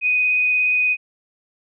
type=tone with vibrato; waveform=sine; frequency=2494 Hz; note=D#7; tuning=3 cents sharp; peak=-15 dBFS; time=0.01-0.97 s; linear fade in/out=50 ms; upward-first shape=square; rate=17 Hz; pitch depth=8 cents each way; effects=none